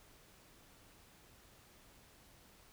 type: silence
effects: pink hiss -63 dBFS RMS until 2.72 s